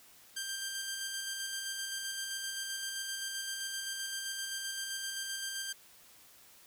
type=tone with tremolo; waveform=10% pulse; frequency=1582 Hz; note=G6; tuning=15 cents sharp; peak=-27 dBFS; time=0.36-5.73 s; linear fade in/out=10 ms; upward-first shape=square; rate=7.7 Hz; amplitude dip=25%; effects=white hiss -59 dBFS RMS until 6.66 s